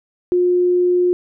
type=tone; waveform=sine; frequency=357.4 Hz; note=F4; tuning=40 cents sharp; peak=-12 dBFS; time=0.32-1.13 s; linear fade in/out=0 ms; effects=none